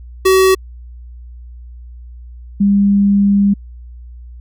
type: tone pair in turn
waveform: square / sine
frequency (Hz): 378.6 / 200.6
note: F#4 / G3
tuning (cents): +40 / +40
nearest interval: major seventh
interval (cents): 1100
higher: first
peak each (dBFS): -8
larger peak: neither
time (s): 0.25-0.55 / 2.6-3.54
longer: second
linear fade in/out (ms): 10
effects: added 60 Hz sine -31 dBFS peak until 4.4 s